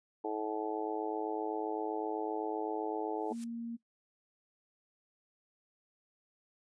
harmonic tone, 107.8 Hz, A2, 35 cents flat, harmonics 3 / 4 / 5 / 6 / 7 / 8, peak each -39 / -37 / -45 / -45 / -42 / -41 dBFS, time 0.24-3.33 s, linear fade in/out 5 ms
blue noise with exponential growth, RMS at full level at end -45 dBFS, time 3.16-3.44 s, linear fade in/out 1 ms, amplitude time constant 60 ms
sine tone, 232.8 Hz, A#3, 2 cents flat, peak -37 dBFS, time 3.3-3.77 s, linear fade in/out 20 ms
effects noise-tail reverb RT60 0.1 s tail -19 dB re dry + resampled to 22050 Hz

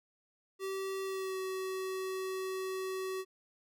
square tone with pitch glide, 385.5 to 377.8 Hz, G4 to F#4, -29 to +36 cents, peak -36 dBFS, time 0.59-3.25 s, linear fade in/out 50 ms, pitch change -35 cents, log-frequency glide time 1.04-1.38 s, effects none

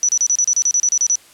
sine tone bursts, 5920 Hz, F#8, in tune, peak -12 dBFS, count 13, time 0.03-1.155 s, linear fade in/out 0 ms, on 57 ms, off 32 ms, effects white hiss -47 dBFS RMS until 1.33 s + low-pass 11000 Hz 12 dB/octave

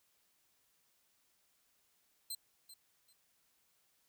15% pulse tone with echo, 4117 Hz, C8, 29 cents flat, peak -33 dBFS, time 2.3-2.35 s, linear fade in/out 5 ms, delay 390 ms, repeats 2, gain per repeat -13 dB, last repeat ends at 3.13 s, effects white hiss -75 dBFS RMS until 4.08 s

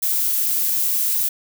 violet noise, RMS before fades -20 dBFS, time 0.02-1.29 s, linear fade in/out 10 ms, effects none

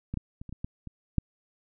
clicks, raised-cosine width 5 ms, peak -20 / -18 / -28 / -29 / -26 / -20 / -27 / -11 dBFS, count 8, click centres 0.14 / 0.173 / 0.415 / 0.493 / 0.526 / 0.645 / 0.873 / 1.183 s, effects none

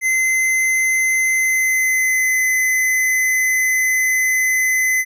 square tone with pitch glide, 2058 to 2033 Hz, C7 to B6, -29 to +50 cents, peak -15 dBFS, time 0.01-5.05 s, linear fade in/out 50 ms, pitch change -21 cents, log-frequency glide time 1.29-2.47 s, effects none

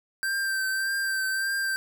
square tone with vibrato, 1568 Hz, G6, in tune, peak -26 dBFS, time 0.23-1.76 s, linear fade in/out 0 ms, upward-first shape triangle, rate 1.7 Hz, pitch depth 31 cents each way, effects none

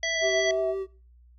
harmonic tone, 659.3 Hz, E5, in tune, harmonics 1 / 3 / 5 / 7 / 9, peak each -32 / -28 / -33 / -37 / -35 dBFS, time 0.03-0.51 s, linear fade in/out 2 ms
sine tone, 651 Hz, E5, 22 cents flat, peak -25 dBFS, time 0.15-0.75 s, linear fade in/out 50 ms
triangle tone with vibrato, 384.7 Hz, G4, 33 cents flat, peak -26 dBFS, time 0.21-0.87 s, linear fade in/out 50 ms, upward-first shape sine, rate 5.8 Hz, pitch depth 15 cents each way
effects noise-tail reverb RT60 0.4 s tail -22 dB re dry + added 60 Hz sine -52 dBFS peak until 1.38 s

